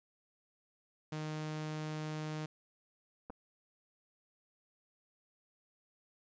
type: tone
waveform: sawtooth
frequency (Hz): 154.4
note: D#3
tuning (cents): -13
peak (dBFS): -34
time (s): 1.12-2.46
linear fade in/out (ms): 5
type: clicks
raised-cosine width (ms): 1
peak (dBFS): -33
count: 2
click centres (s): 3.299 / 3.303
effects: resampled to 16000 Hz + 12-bit